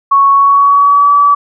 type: tone with pitch glide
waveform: sine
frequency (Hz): 1108.7 to 1148.5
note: C#6 to D6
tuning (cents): 0 to -39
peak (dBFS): -4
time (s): 0.11-1.35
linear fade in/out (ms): 10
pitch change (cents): +61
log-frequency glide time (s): 0.31-1.12
effects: none